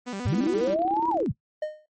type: tone with vibrato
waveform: sawtooth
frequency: 220 Hz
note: A3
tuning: in tune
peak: -27 dBFS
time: 0.06-0.75 s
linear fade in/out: 20 ms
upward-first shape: square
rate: 7.3 Hz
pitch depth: 200 cents each way
type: linear two-way sweep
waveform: sine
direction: up then down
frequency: 78.2 to 987.8 to 78.2 Hz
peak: -22 dBFS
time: 0.25-1.32 s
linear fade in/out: 10 ms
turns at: 1.09 s
type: tone with tremolo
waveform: sine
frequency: 329.6 Hz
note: E4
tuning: in tune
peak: -26 dBFS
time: 0.32-1.27 s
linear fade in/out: 5 ms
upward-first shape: square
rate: 17 Hz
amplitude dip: 75%
type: tone with exponential decay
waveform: triangle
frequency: 613 Hz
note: D#5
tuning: 26 cents flat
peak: -21 dBFS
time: 1.62-1.86 s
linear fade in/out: 5 ms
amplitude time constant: 52 ms
effects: noise-tail reverb RT60 0.1 s tail -18 dB re dry + MP3 32 kbps